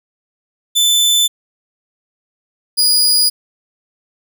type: tone pair in turn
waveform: sawtooth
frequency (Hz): 3520 / 4904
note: A7 / D#8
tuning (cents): 0 / -26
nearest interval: tritone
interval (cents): 574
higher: second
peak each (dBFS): -7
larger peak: neither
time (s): 0.75-1.28 / 2.77-3.3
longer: neither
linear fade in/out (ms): 20
effects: none